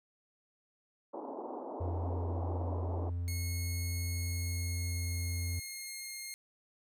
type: band-pass noise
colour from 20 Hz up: pink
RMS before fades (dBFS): -42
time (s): 1.13-3.1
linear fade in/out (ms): 10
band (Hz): 260 to 970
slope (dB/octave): 48
type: tone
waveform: triangle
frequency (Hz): 86.9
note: F2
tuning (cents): -8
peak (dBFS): -31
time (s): 1.8-5.6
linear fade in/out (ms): 10
type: tone with pitch glide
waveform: 10% pulse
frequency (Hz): 2175 to 2133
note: C#7 to C7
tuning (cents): -33 to +33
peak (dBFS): -32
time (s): 3.28-6.34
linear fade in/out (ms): 0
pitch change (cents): -34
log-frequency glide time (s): 4.11-6.16
effects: none